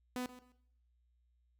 sawtooth tone with echo, 250 Hz, B3, 21 cents sharp, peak -33 dBFS, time 0.16-0.26 s, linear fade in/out 0 ms, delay 130 ms, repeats 2, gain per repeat -15 dB, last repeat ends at 0.52 s, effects noise-tail reverb RT60 0.7 s tail -18 dB re dry + added 60 Hz sine -70 dBFS peak until 1.59 s

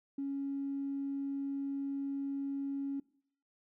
triangle tone with tanh clipping, 277.2 Hz, C#4, in tune, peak -34 dBFS, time 0.18-3 s, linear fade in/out 5 ms, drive 4 dB, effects noise-tail reverb RT60 0.6 s tail -22 dB re dry

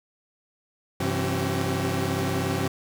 sawtooth tone cluster, 97 / 131.1 / 167.1 / 269.8 / 381.7 Hz, G2 / C3 / E3 / C#4 / G4, -18 / +4 / +24 / -47 / -46 cents, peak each -26 / -27 / -27 / -27 / -27 dBFS, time 1-2.68 s, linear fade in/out 5 ms, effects none

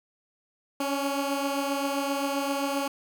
15% pulse beating tone pair, 277.2 / 284.8 Hz, C#4 / C#4, 0 / +47 cents, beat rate 7.6 Hz, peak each -21 / -27 dBFS, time 0.8-2.88 s, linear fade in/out 5 ms, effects none

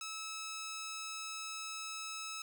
10% pulse tone, 1300 Hz, E6, 24 cents flat, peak -33 dBFS, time 0.01-2.42 s, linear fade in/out 2 ms, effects none

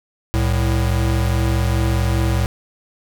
square tone pair together, 65.83 / 110.6 Hz, C2 / A2, +11 / +9 cents, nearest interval major sixth, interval 898 cents, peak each -19 dBFS, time 0.34-2.46 s, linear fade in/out 0 ms, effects 9-bit

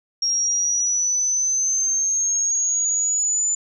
sine linear sweep, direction up, 5580 to 7050 Hz, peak -18 dBFS, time 0.22-3.55 s, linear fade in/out 5 ms, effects none

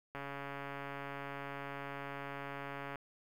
click train, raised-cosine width 0.5 ms, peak -28 dBFS, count 394, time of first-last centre 0.15-2.957 s, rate 140 Hz, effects 10-bit

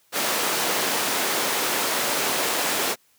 pink high-pass noise, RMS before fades -24 dBFS, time 0.12-2.96 s, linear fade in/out 50 ms, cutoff 380 Hz, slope 12 dB/octave, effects white hiss -62 dBFS RMS until 3.18 s + high-pass 80 Hz 12 dB/octave

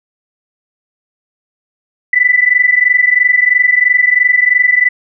sine tone pair together, 1975.5 / 1998.5 Hz, B6 / B6, 0 / +20 cents, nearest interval unison, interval 20 cents, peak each -10 dBFS, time 2.13-4.89 s, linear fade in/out 5 ms, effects none

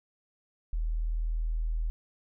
sine tone, 40.23 Hz, E1, 41 cents flat, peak -27 dBFS, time 0.73-1.9 s, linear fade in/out 0 ms, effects none

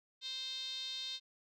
5% pulse tone with band-pass filter, 523.3 Hz, C5, in tune, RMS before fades -42 dBFS, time 0.21-1.2 s, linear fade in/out 50 ms, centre 3800 Hz, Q 7.1, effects none

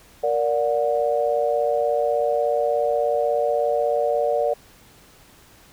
sine chord, Bb augmented, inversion none, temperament just, 466.2 / 582.7 / 728.4 Hz, Bb4 / D5 / F#5, 0 / -14 / -27 cents, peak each -23 / -21 / -25 dBFS, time 0.23-4.54 s, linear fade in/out 10 ms, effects pink hiss -51 dBFS RMS until 5.72 s

